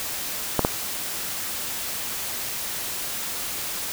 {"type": "clicks", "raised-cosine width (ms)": 1, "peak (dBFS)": -4, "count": 2, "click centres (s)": [0.593, 0.649], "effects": ["white hiss -30 dBFS RMS until 3.92 s"]}